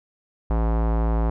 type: tone with low-pass filter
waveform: square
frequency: 56 Hz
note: A1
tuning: 31 cents sharp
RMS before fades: -21 dBFS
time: 0.5-1.3 s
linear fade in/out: 5 ms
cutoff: 950 Hz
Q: 1.6
effects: none